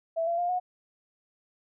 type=tone with pitch steps; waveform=sine; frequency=659.3 / 681 / 703.4 / 726.5 Hz; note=E5 / F5 / F5 / F#5; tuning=0 / -44 / +12 / -32 cents; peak=-25 dBFS; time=0.16-0.6 s; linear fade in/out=20 ms; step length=110 ms; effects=none